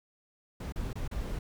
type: noise with dropouts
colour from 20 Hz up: brown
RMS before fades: -35 dBFS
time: 0.6-1.39 s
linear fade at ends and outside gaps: 5 ms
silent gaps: 0.723-0.758 / 0.931-0.955 / 1.078-1.112 s
effects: none